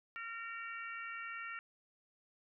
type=harmonic tone; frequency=459.1 Hz; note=A#4; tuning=26 cents flat; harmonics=3 / 4 / 5 / 6; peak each=-45 / -47 / -49 / -51 dBFS; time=0.16-1.59 s; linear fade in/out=0 ms; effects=none